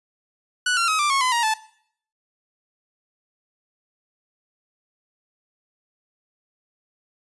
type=tone with pitch steps; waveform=sawtooth; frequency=1478 / 1371.1 / 1271.9 / 1179.9 / 1094.5 / 1015.4 / 941.9 / 873.8 Hz; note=F#6 / F6 / D#6 / D6 / C#6 / B5 / A#5 / A5; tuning=-2 / -32 / +38 / +8 / -22 / +48 / +18 / -12 cents; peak=-15 dBFS; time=0.66-1.54 s; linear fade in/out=5 ms; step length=110 ms; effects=noise-tail reverb RT60 0.6 s tail -18 dB re dry + resampled to 24000 Hz